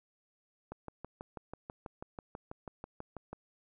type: click train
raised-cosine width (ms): 1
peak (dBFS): -28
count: 17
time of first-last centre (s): 0.72-3.33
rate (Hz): 6.13
effects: none